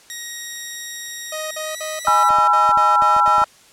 5% pulse tone with pitch glide, 1887 to 1953.5 Hz, A#6 to B6, +21 to -19 cents, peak -17 dBFS, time 0.1-2.29 s, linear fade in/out 0 ms, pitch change +60 cents, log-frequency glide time 1.6-1.82 s
sawtooth tone bursts, 622.3 Hz, D#5, in tune, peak -22 dBFS, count 9, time 1.32-3.446 s, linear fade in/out 5 ms, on 190 ms, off 52 ms
sine chord, E major, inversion first, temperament equal with one note detuned, 830.6 / 987.8 / 1344.7 Hz, G#5 / B5 / E6, 0 / 0 / +34 cents, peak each -17 / -19 / -14 dBFS, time 2.07-3.44 s, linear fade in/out 2 ms
clicks, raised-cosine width 3 ms, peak -23 dBFS, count 10, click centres 2.083 / 2.306 / 2.386 / 2.692 / 2.774 / 3.023 / 3.165 / 3.278 / 3.382 / 3.418 s
effects white hiss -49 dBFS RMS until 3.72 s + low-pass 9000 Hz 12 dB/octave

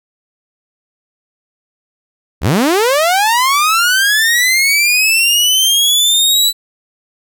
sawtooth linear sweep, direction up, 51.91 to 3982 Hz, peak -6 dBFS, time 2.41-6.53 s, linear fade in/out 50 ms, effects none

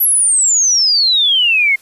sine exponential sweep, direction down, 11840 to 2114 Hz, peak -9 dBFS, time 0-1.76 s, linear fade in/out 10 ms, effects white hiss -47 dBFS RMS until 1.81 s + resampled to 32000 Hz

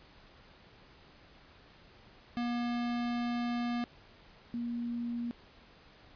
square / sine tone pair in turn, 239.6 / 237.3 Hz, A#3 / A#3, +48 / +31 cents, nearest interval unison, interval 17 cents, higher first, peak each -32 / -33 dBFS, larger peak first, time 2.37-3.84 / 4.54-5.31 s, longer first, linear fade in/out 0 ms, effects pink hiss -58 dBFS RMS until 6.15 s + resampled to 11025 Hz

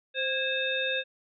harmonic tone with a mistuned harmonic, 523.3 Hz, C5, in tune, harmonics 1 / 3 / 5 / 7, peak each -32 / -32 / -32 / -32 dBFS, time 0.14-1.04 s, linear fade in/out 50 ms, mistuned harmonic 3, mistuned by +74 cents, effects none

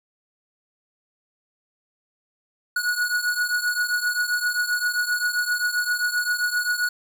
square beating tone pair, 1457 / 1464.6 Hz, F#6 / F#6, -27 / -18 cents, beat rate 7.6 Hz, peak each -24 / -27 dBFS, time 2.76-6.89 s, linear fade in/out 5 ms, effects none

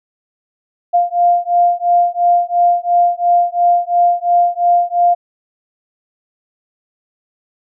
sine beating tone pair, 698.5 / 701.4 Hz, F5 / F5, 0 / +7 cents, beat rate 2.9 Hz, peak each -13 dBFS, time 0.93-5.15 s, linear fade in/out 20 ms, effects none

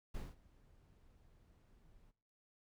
brown noise with ADSR envelope, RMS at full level -42 dBFS, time 0.14-2.12 s, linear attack 9 ms, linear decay 200 ms, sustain -24 dB, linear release 25 ms, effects noise-tail reverb RT60 0.6 s tail -21 dB re dry

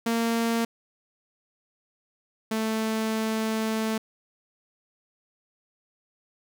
sawtooth tone pair in turn, 230.2 / 220.5 Hz, A#3 / A3, -22 / +4 cents, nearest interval minor second, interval 74 cents, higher first, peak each -19 / -21 dBFS, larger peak first, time 0.06-0.65 / 2.51-3.98 s, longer second, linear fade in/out 5 ms, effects none

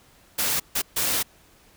white noise bursts at uneven times, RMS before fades -24 dBFS, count 3, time 0.38-0.6 / 0.75-0.82 / 0.96-1.23 s, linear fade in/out 10 ms, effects pink hiss -56 dBFS RMS until 1.76 s

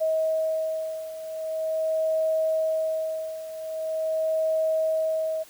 sine beating tone pair, 636 / 636.43 Hz, D#5 / D#5, +38 / +39 cents, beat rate 0.43 Hz, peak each -29 / -25 dBFS, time 0-5.44 s, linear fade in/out 20 ms, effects white hiss -51 dBFS RMS until 5.49 s

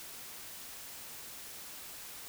silence, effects white hiss -47 dBFS RMS until 2.28 s

